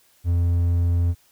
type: tone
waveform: triangle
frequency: 86.3 Hz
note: F2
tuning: 20 cents flat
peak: -15 dBFS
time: 0.24-1.15 s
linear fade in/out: 50 ms
effects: white hiss -59 dBFS RMS until 1.31 s